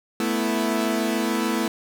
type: chord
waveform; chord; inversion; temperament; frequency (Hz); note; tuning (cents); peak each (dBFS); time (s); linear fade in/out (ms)
sawtooth; A suspended second; none; equal; 220 / 246.9 / 329.6; A3 / B3 / E4; 0 / 0 / 0; -21 / -23 / -22; 0.2-1.68; 2
effects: none